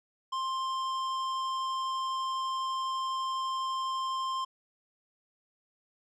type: tone with hard clipping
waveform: sine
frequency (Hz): 1052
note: C6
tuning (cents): +9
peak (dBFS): -32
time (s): 0.32-4.45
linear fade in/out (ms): 10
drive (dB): 11
effects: resampled to 32000 Hz